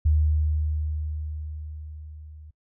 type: tone with level ramp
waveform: sine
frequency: 76.5 Hz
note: D#2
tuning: 29 cents flat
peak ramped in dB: -16 to -42 dBFS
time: 0.05-2.51 s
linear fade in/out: 10 ms
effects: noise-tail reverb RT60 0.1 s tail -25 dB re dry